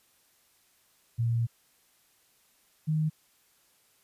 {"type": "tone pair in turn", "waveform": "sine", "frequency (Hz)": [116.54, 155.56], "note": ["A#2", "D#3"], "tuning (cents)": [0, 0], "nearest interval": "perfect fourth", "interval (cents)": 500, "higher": "second", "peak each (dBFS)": -24, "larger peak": "neither", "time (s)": [[1.18, 1.47], [2.87, 3.1]], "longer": "first", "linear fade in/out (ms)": 20, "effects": ["white hiss -66 dBFS RMS until 4.03 s", "resampled to 32000 Hz"]}